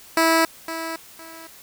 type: tone with echo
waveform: 10% pulse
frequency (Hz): 326.7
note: E4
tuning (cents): -15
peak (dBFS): -7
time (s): 0.17-0.45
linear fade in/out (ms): 2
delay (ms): 510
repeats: 2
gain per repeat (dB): -12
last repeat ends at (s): 1.47
effects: white hiss -46 dBFS RMS until 1.62 s